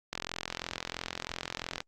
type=click train; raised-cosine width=0.2 ms; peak=-16 dBFS; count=73; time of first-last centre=0.13-1.804 s; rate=43 Hz; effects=Opus 48 kbps